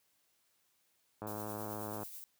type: click train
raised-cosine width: 1 ms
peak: -28 dBFS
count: 87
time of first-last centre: 1.22-2.031 s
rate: 106 Hz
type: noise with tremolo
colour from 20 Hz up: violet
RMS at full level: -46 dBFS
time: 1.27-2.24 s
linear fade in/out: 0 ms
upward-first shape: triangle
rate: 9.3 Hz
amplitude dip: 45%
effects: white hiss -75 dBFS RMS until 2.39 s + high-pass 60 Hz 12 dB/octave